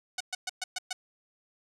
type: tone bursts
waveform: 5% pulse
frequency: 740 Hz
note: F#5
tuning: in tune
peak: -19 dBFS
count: 6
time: 0.18-0.93 s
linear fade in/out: 5 ms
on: 25 ms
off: 120 ms
effects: low-pass 9000 Hz 12 dB/octave + 10-bit